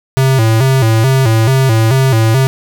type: tone with vibrato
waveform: square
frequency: 121.9 Hz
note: B2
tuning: 22 cents flat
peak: -8 dBFS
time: 0.17-2.47 s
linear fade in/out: 0 ms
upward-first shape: square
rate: 2.3 Hz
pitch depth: 150 cents each way
effects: none